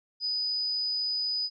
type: tone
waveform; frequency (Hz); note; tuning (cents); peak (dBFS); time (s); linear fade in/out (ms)
sine; 4978; D#8; 0; -27; 0.2-1.5; 50
effects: none